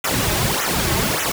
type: noise with flanger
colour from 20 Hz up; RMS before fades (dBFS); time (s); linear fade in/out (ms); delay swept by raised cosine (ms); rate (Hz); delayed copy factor
pink; -20; 0.04-1.32; 5; 0.21 to 4.21; 1.7; -0.9
effects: none